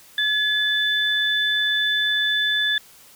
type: tone pair together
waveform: sine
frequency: 1706 / 3504 Hz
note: G#6 / A7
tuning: +46 / -8 cents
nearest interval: octave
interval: 1246 cents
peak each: -21 dBFS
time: 0.18-2.78 s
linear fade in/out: 2 ms
effects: white hiss -49 dBFS RMS until 3.15 s